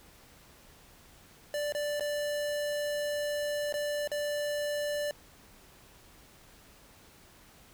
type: tone with dropouts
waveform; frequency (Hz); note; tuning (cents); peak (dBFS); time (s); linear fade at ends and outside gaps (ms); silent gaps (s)
square; 587.3; D5; 0; -31; 1.54-5.11; 1; 1.723-1.749 / 1.997-2.007 / 3.725-3.74 / 4.075-4.116
effects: pink hiss -57 dBFS RMS until 7.73 s